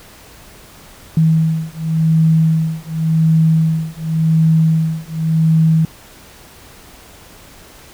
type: beating tone pair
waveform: sine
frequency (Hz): 160 / 160.9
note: D#3 / E3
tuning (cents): +49 / -42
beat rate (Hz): 0.9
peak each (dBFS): -14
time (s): 1.17-5.85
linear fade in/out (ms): 2
effects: pink hiss -41 dBFS RMS until 7.93 s